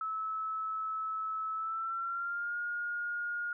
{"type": "tone with pitch glide", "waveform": "sine", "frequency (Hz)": [1301, 1427], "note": ["E6", "F6"], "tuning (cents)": [-23, 37], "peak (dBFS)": -33, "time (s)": [0.01, 3.53], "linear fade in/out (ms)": 2, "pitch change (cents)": 160, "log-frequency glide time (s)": [1.54, 2.57], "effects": []}